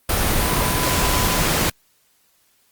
sine tone in noise, 1003 Hz, B5, 26 cents sharp, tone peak -27 dBFS, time 0.39-1.42 s, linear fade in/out 5 ms, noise pink, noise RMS -19 dBFS, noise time 0.09-1.7 s, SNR -11 dB, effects white hiss -61 dBFS RMS until 2.71 s + Opus 32 kbps

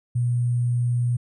sine tone with sample-and-hold, 121.4 Hz, B2, 29 cents flat, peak -19 dBFS, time 0.15-1.17 s, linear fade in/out 10 ms, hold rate 8820 Hz, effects resampled to 32000 Hz

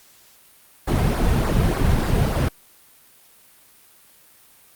brown noise with flanger, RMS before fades -19 dBFS, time 0.87-2.49 s, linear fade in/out 10 ms, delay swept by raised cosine 0.31 to 3.61 ms, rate 3.4 Hz, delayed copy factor -0.65, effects white hiss -52 dBFS RMS until 4.75 s + Opus 48 kbps

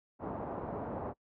white low-pass noise, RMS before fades -39 dBFS, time 0.19-1.14 s, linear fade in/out 50 ms, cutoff 880 Hz, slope 24 dB/octave, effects noise-tail reverb RT60 0.1 s tail -24 dB re dry + high-pass 60 Hz 12 dB/octave

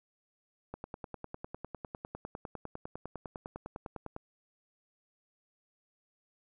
click train, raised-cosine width 1 ms, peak -26 dBFS, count 35, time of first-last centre 0.74-4.164 s, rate 9.93 Hz, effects none

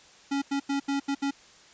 square tone bursts at uneven times, 278.5 Hz, C#4, 8 cents sharp, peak -26 dBFS, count 6, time 0.31-0.42 / 0.51-0.6 / 0.69-0.8 / 0.88-1 / 1.08-1.15 / 1.22-1.31 s, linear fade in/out 10 ms, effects white hiss -54 dBFS RMS until 1.73 s + resampled to 16000 Hz

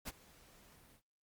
pink noise with ADSR envelope, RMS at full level -41 dBFS, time 0.05-1.02 s, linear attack 31 ms, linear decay 31 ms, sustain -22 dB, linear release 81 ms, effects noise-tail reverb RT60 0.1 s tail -21 dB re dry + Opus 48 kbps

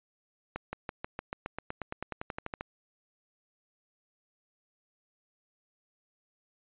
accelerating click train, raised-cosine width 0.5 ms, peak -20 dBFS, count 19, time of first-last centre 0.56-2.609 s, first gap 170 ms, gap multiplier 0.95, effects resampled to 8000 Hz

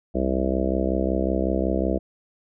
harmonic tone, 65.41 Hz, C2, in tune, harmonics 1 / 3 / 4 / 5 / 6 / 7 / 8 / 9 / 10, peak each -27 / -27 / -31 / -27 / -31 / -32 / -31 / -31 / -31 dBFS, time 0.14-1.99 s, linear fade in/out 20 ms, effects none

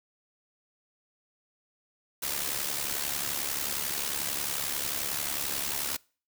white noise with amplitude modulation, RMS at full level -29 dBFS, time 2.22-5.97 s, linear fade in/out 10 ms, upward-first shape sine, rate 71.2 Hz, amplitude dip 65%, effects noise-tail reverb RT60 0.4 s tail -25 dB re dry

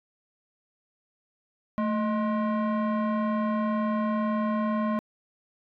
sine tone with frequency modulation, 220 Hz, A3, in tune, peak -21 dBFS, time 1.78-4.99 s, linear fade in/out 0 ms, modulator 842 Hz, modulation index 0.84, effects tanh soft clip ceiling -23 dBFS

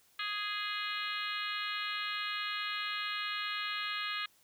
harmonic tone, 415.3 Hz, G#4, in tune, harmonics 3 / 4 / 5 / 6 / 7 / 8 / 9 / 10, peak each -40 / -41 / -42 / -43 / -43 / -44 / -45 / -45 dBFS, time 0.19-4.26 s, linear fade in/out 5 ms, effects white hiss -67 dBFS RMS until 4.43 s

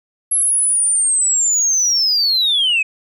sine linear sweep, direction down, 11175 to 2489 Hz, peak -11 dBFS, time 0.31-2.83 s, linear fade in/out 10 ms, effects tanh soft clip ceiling -10 dBFS

